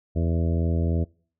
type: harmonic tone with a mistuned harmonic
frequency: 83.3 Hz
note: E2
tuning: 19 cents sharp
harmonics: 1 / 2 / 3 / 4 / 5 / 6 / 7 / 8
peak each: -22 / -28 / -32 / -34 / -36 / -38 / -39 / -40 dBFS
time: 0.15-1.05 s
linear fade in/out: 20 ms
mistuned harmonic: 8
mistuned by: -17 cents
effects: noise-tail reverb RT60 0.5 s tail -26 dB re dry